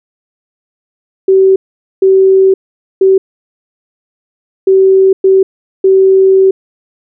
sine tone bursts at uneven times, 382.8 Hz, G4, 41 cents flat, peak -3 dBFS, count 6, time 1.28-1.56 / 2.02-2.54 / 3.01-3.18 / 4.67-5.13 / 5.24-5.43 / 5.84-6.51 s, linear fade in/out 5 ms, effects none

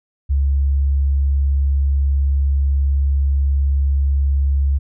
sine tone, 69.3 Hz, C#2, in tune, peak -13 dBFS, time 0.29-4.79 s, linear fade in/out 20 ms, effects none

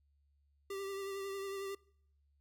square tone with vibrato, 392.6 Hz, G4, 3 cents sharp, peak -40 dBFS, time 0.7-1.75 s, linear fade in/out 5 ms, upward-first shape triangle, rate 11 Hz, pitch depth 30 cents each way, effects noise-tail reverb RT60 0.7 s tail -25 dB re dry + added 71 Hz sine -70 dBFS peak until 2.4 s

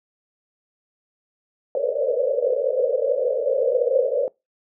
pink band-pass noise, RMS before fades -21 dBFS, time 1.75-4.28 s, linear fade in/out 2 ms, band 470 to 580 Hz, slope 96 dB/octave, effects noise-tail reverb RT60 0.2 s tail -22 dB re dry

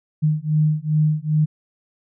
sine beating tone pair, 152.2 / 154.7 Hz, D#3 / D#3, -38 / -10 cents, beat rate 2.5 Hz, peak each -19 dBFS, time 0.22-1.46 s, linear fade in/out 20 ms, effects none

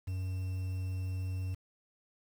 triangle tone with quantisation, 93 Hz, F#2, 9 cents sharp, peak -31 dBFS, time 0.07-1.55 s, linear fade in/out 10 ms, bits 9, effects none

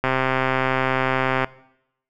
click train, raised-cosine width 0.5 ms, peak -5 dBFS, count 185, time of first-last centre 0.04-1.445 s, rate 131 Hz, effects noise-tail reverb RT60 0.8 s tail -20 dB re dry

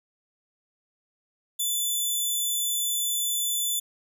10% pulse tone, 3495 Hz, A7, 12 cents flat, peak -17 dBFS, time 1.59-3.8 s, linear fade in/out 10 ms, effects none

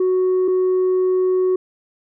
sine tone pair in turn, 370 / 370 Hz, F#4 / F#4, 0 / 0 cents, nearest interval unison, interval 0 cents, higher neither, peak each -12 dBFS, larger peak neither, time 0-0.48 / 0.48-1.56 s, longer second, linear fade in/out 5 ms, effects tanh soft clip ceiling -13 dBFS

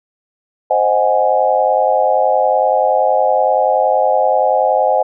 sine chord, Ab dominant seventh, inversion first, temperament equal, 523.3 / 622.3 / 740 / 830.6 Hz, C5 / Eb5 / Gb5 / Ab5, 0 / 0 / 0 / 0 cents, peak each -16 dBFS, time 0.7-5.03 s, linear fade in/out 10 ms, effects none

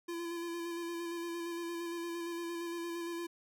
square tone with vibrato, 340.3 Hz, F4, 45 cents flat, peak -38 dBFS, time 0.08-3.27 s, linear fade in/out 10 ms, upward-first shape square, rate 8.7 Hz, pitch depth 19 cents each way, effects none

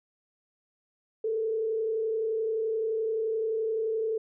sine tone with frequency modulation, 443.2 Hz, A4, 13 cents sharp, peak -26 dBFS, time 1.24-4.18 s, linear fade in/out 5 ms, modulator 31.6 Hz, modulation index 0.45, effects none

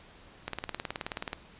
click train, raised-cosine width 0.3 ms, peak -17 dBFS, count 17, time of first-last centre 0.48-1.331 s, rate 18.8 Hz, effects pink hiss -54 dBFS RMS until 1.59 s + resampled to 8000 Hz

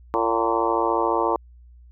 harmonic tone with a mistuned harmonic, 114.2 Hz, A#2, 35 cents flat, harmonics 3 / 4 / 5 / 6 / 7 / 8 / 9 / 10, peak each -26 / -26 / -28 / -30 / -30 / -25 / -27 / -29 dBFS, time 0.14-1.36 s, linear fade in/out 0 ms, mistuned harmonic 6, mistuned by +59 cents, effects added 60 Hz sine -45 dBFS peak until 1.91 s

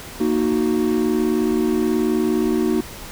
triangle chord, D# minor, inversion second, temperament equal, 233.1 / 311.1 / 370 Hz, A#3 / D#4 / F#4, 0 / 0 / 0 cents, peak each -19 dBFS, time 0.2-2.81 s, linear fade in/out 5 ms, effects pink hiss -36 dBFS RMS until 3.11 s

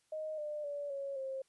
sine tone with pitch steps, 622.3 / 598.7 / 576 / 554.1 / 533.1 Hz, D#5 / D5 / D5 / C#5 / C5, 0 / +33 / -34 / -1 / +32 cents, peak -37 dBFS, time 0.12-1.42 s, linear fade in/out 5 ms, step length 260 ms, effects white hiss -75 dBFS RMS until 1.48 s + resampled to 24000 Hz

